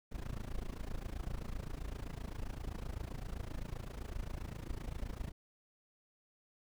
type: noise with amplitude modulation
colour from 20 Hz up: brown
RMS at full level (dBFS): -38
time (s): 0.11-5.32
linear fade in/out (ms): 20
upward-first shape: sine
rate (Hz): 27.7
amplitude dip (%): 90
effects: none